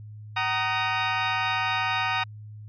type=chord; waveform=20% pulse; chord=D# minor; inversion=first; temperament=equal with one note detuned; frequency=757.3 / 932.3 / 1244.5 Hz; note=F#5 / A#5 / D#6; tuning=+40 / 0 / 0 cents; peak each=-24 / -23 / -23 dBFS; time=0.36-2.24 s; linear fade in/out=10 ms; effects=added 106 Hz sine -39 dBFS peak until 2.68 s + resampled to 11025 Hz